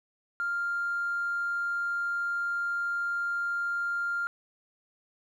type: tone with tanh clipping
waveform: triangle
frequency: 1396.9 Hz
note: F6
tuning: in tune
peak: -27 dBFS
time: 0.4-4.27 s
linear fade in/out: 0 ms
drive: 1 dB
effects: none